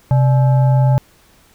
sine tone with frequency modulation, 130.9 Hz, C3, 1 cent sharp, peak -9 dBFS, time 0.11-0.98 s, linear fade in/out 0 ms, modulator 723 Hz, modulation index 0.38, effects pink hiss -51 dBFS RMS until 1.54 s

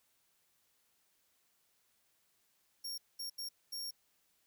sawtooth tone bursts at uneven times, 5540 Hz, F8, 15 cents flat, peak -37 dBFS, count 4, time 2.84-2.98 / 3.19-3.3 / 3.38-3.49 / 3.72-3.91 s, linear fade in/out 10 ms, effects white hiss -75 dBFS RMS until 4.46 s

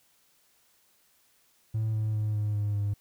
triangle tone with pitch steps, 110 / 108.36 / 106.75 / 105.15 / 103.59 / 102.04 Hz, A2 / A2 / G#2 / G#2 / G#2 / G#2, 0 / -26 / +48 / +22 / -4 / -30 cents, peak -23 dBFS, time 1.74-2.94 s, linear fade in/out 10 ms, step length 200 ms, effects tanh soft clip ceiling -21 dBFS + white hiss -66 dBFS RMS until 3 s

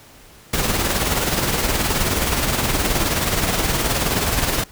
pink noise with tremolo, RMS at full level -18 dBFS, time 0.53-4.64 s, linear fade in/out 5 ms, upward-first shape sine, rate 19 Hz, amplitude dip 45%, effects pink hiss -46 dBFS RMS until 4.71 s

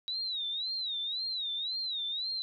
sine tone with vibrato, 3858 Hz, B7, 41 cents flat, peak -32 dBFS, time 0.08-2.42 s, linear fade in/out 0 ms, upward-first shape sine, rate 1.9 Hz, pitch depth 150 cents each way, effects none

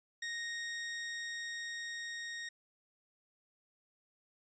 sawtooth tone with level ramp, 1864.7 Hz, A#6, in tune, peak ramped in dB -34 to -37 dBFS, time 0.22-2.49 s, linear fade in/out 5 ms, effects resampled to 16000 Hz

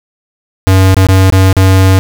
square tone with dropouts, 94.9 Hz, F#2, 44 cents sharp, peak -4 dBFS, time 0.67-1.99 s, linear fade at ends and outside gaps 0 ms, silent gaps 0.944-0.967 / 1.068-1.087 / 1.301-1.324 / 1.528-1.567 s, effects none

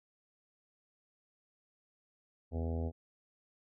harmonic tone, 82.41 Hz, E2, in tune, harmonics 1 / 2 / 3 / 4 / 5 / 6 / 7 / 8 / 9 / 10, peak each -34 / -46 / -41 / -51 / -46 / -46 / -52 / -50 / -54 / -57 dBFS, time 2.51-2.92 s, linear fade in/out 50 ms, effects none

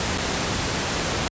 pink noise with dropouts, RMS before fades -24 dBFS, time 0-1.28 s, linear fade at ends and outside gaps 1 ms, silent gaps 0.176-0.182 s, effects high-pass 60 Hz 12 dB/octave + resampled to 16000 Hz

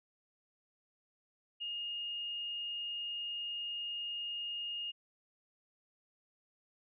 sine tone, 2845 Hz, F7, 31 cents sharp, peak -37 dBFS, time 1.6-4.92 s, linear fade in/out 20 ms, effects none

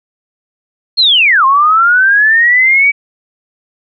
sine linear two-way sweep, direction down then up, 4317 to 1046.5 to 2294 Hz, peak -5 dBFS, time 0.97-2.92 s, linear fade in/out 20 ms, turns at 1.45 s, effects none

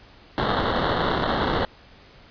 blue noise with sample-and-hold, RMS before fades -23 dBFS, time 0.38-1.65 s, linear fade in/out 0 ms, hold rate 2450 Hz, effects pink hiss -50 dBFS RMS until 2.3 s + resampled to 11025 Hz

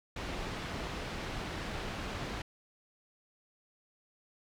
pink low-pass noise, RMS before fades -39 dBFS, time 0.16-2.42 s, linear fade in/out 5 ms, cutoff 3900 Hz, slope 12 dB/octave, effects none

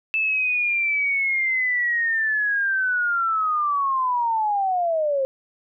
sine linear sweep, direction down, 2638 to 523.3 Hz, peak -19 dBFS, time 0.14-5.25 s, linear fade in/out 0 ms, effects none

